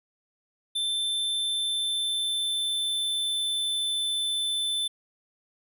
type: tone with pitch glide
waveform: square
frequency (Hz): 3547 to 3525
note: A7 to A7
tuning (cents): +13 to +2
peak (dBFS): -26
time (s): 0.75-4.88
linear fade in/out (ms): 10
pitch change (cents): -11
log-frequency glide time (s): 1.35-4.01
effects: none